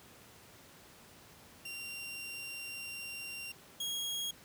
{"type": "tone pair in turn", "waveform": "sawtooth", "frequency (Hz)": [2765, 3288], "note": ["F7", "G#7"], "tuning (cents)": [-18, -18], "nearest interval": "minor third", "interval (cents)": 300, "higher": "second", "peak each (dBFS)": [-38, -32], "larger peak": "second", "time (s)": [[1.65, 3.52], [3.8, 4.31]], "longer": "first", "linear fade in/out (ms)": 5, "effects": ["pink hiss -57 dBFS RMS until 4.44 s", "high-pass 80 Hz 12 dB/octave"]}